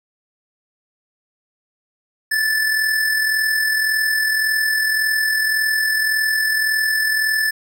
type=tone with amplitude modulation; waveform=square; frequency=1749 Hz; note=A6; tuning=11 cents flat; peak=-15 dBFS; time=2.31-7.51 s; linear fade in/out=10 ms; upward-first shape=sine; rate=41.8 Hz; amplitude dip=40%; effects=none